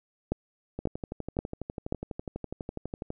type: two click trains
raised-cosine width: 2 ms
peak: -13 / -21 dBFS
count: 4 / 29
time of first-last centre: 0.32-1.924 / 0.79-3.104 s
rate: 1.87 / 12.1 Hz
effects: none